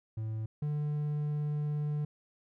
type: tone pair in turn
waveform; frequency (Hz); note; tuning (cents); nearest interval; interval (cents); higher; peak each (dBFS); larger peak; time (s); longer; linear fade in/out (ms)
triangle; 110 / 148.58; A2 / D3; 0 / +20; perfect fourth; 520; second; -31 / -28; second; 0.17-0.46 / 0.62-2.05; second; 5
effects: none

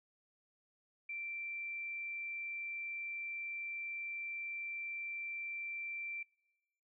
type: tone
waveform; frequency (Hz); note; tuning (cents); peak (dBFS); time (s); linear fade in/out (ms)
sine; 2349; D7; 0; -40; 1.09-6.23; 5
effects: noise-tail reverb RT60 1.0 s tail -24 dB re dry

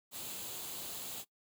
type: noise with comb filter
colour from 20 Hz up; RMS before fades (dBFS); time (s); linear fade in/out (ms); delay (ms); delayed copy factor
white; -43; 0.11-1.25; 50; 0.27; +0.5
effects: noise-tail reverb RT60 0.1 s tail -20 dB re dry + high-pass 80 Hz 12 dB/octave

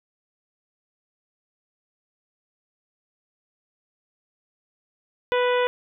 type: harmonic tone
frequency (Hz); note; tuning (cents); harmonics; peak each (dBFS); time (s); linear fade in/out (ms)
493.9; B4; 0; 1 / 2 / 3 / 4 / 5 / 6 / 7; -20 / -26 / -30 / -32 / -34 / -36 / -37; 5.32-5.67; 0
effects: none

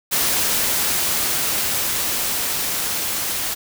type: noise with level ramp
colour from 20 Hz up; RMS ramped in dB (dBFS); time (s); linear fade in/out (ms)
white; -19 to -24; 0.11-3.55; 20
effects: none

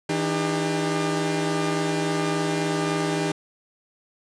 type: tone cluster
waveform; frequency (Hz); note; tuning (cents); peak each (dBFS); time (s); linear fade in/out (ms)
sawtooth; 162.1 / 300.7 / 400.4; E3 / D4 / G4; -29 / +41 / +37; -23; 0.09-3.32; 5
effects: resampled to 22050 Hz

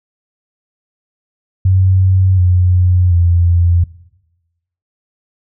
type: tone with pitch steps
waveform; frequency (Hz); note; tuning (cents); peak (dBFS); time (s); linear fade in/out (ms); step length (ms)
sine; 94 / 90.12 / 86.4; F#2 / F#2 / F2; +28 / -45 / -18; -7; 1.65-3.84; 5; 730
effects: noise-tail reverb RT60 1.0 s tail -20 dB re dry

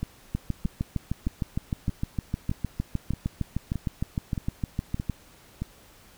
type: two click trains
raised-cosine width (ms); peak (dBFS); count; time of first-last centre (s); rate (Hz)
5; -17 / -14; 10 / 32; 0.03-5.62 / 0.35-5.097; 1.61 / 6.53
effects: pink hiss -54 dBFS RMS until 6.17 s

